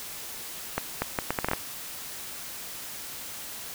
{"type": "accelerating click train", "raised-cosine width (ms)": 0.5, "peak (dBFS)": -10, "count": 9, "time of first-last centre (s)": [0.78, 1.534], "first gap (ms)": 240, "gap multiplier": 0.7, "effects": ["white hiss -39 dBFS RMS until 3.74 s"]}